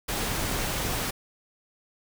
pink noise, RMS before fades -29 dBFS, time 0.08-1.11 s, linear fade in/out 10 ms, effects none

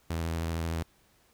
sawtooth tone with vibrato, 82.41 Hz, E2, in tune, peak -26 dBFS, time 0.1-0.83 s, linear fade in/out 5 ms, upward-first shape sine, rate 13 Hz, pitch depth 30 cents each way, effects pink hiss -65 dBFS RMS until 1.33 s

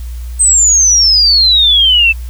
sine exponential sweep, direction down, 8372 to 2617 Hz, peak -5 dBFS, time 0.39-2.13 s, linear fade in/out 20 ms, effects added 60 Hz sine -20 dBFS peak until 2.29 s + white hiss -41 dBFS RMS until 2.29 s

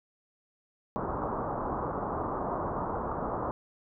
white low-pass noise, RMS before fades -33 dBFS, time 0.96-3.51 s, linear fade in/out 0 ms, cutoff 1200 Hz, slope 48 dB/octave, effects none

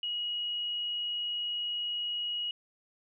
sine tone, 2900 Hz, F#7, 35 cents flat, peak -31 dBFS, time 0.03-2.51 s, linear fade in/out 2 ms, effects none

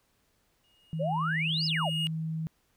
triangle tone with exponential growth, 2863 Hz, F7, 42 cents sharp, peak -26 dBFS, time 0.64-2.07 s, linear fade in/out 0 ms, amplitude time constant 310 ms
sine tone, 160 Hz, D#3, 49 cents sharp, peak -30 dBFS, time 0.93-2.47 s, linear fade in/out 0 ms
sine exponential two-way sweep, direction up then down, 506 to 5310 to 506 Hz, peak -28 dBFS, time 0.99-1.9 s, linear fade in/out 20 ms, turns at 1.66 s
effects pink hiss -71 dBFS RMS until 2.76 s

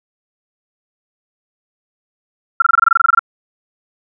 sine tone bursts, 1364 Hz, F6, 41 cents flat, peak -5 dBFS, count 14, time 2.6-3.193 s, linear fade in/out 5 ms, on 21 ms, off 23 ms, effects none

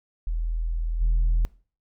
sine tone with level steps, 41 Hz, E1, 9 cents flat, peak -23 / -16 dBFS, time 0.27-1.45 s, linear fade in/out 0 ms, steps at 1 s, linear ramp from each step 20 ms, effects noise-tail reverb RT60 0.4 s tail -23 dB re dry + tanh soft clip ceiling -16 dBFS

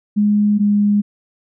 sine tone pair in turn, 207.7 / 205.7 Hz, G#3 / G#3, 0 / -16 cents, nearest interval unison, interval 16 cents, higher first, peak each -11 dBFS, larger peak neither, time 0.16-0.59 / 0.59-1.02 s, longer neither, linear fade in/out 20 ms, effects none

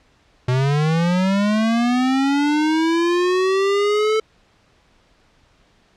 square linear sweep, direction up, 123.47 to 440 Hz, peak -16 dBFS, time 0.48-4.2 s, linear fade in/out 5 ms, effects pink hiss -57 dBFS RMS until 5.96 s + low-pass 5000 Hz 12 dB/octave

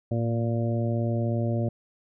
harmonic tone with a mistuned harmonic, 116.5 Hz, A#2, 1 cent flat, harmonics 1 / 2 / 3 / 4 / 5 / 6, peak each -25 / -30 / -34 / -39 / -33 / -41 dBFS, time 0.11-1.69 s, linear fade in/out 5 ms, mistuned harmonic 1, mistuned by -35 cents, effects none

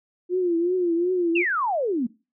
sine tone with vibrato, 351 Hz, F4, 9 cents sharp, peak -19 dBFS, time 0.29-1.45 s, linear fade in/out 50 ms, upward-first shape triangle, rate 2.7 Hz, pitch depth 110 cents each way
sine exponential sweep, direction down, 2833 to 220 Hz, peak -21 dBFS, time 1.35-2.07 s, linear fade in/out 10 ms
effects noise-tail reverb RT60 0.3 s tail -20 dB re dry

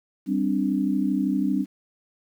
sine chord, G suspended fourth, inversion none, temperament just, 196 / 261.3 / 294 Hz, G3 / C4 / D4, 0 / -2 / +2 cents, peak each -25 dBFS, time 0.26-1.66 s, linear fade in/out 50 ms, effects 9-bit

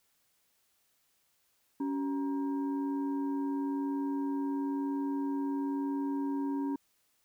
sine tone with frequency modulation, 280 Hz, C#4, 18 cents sharp, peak -30 dBFS, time 1.8-6.76 s, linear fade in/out 5 ms, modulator 661 Hz, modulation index 0.5, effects white hiss -73 dBFS RMS until 7.24 s

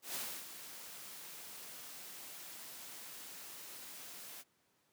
white noise with ADSR envelope, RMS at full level -40 dBFS, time 0.02-4.44 s, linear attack 130 ms, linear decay 300 ms, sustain -10 dB, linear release 41 ms, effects pink hiss -75 dBFS RMS until 4.92 s + high-pass 150 Hz 12 dB/octave

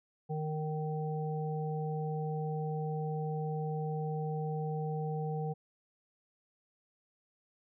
harmonic tone, 154.5 Hz, D#3, 12 cents flat, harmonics 1 / 3 / 5, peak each -34 / -39 / -41 dBFS, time 0.29-5.54 s, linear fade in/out 20 ms, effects none

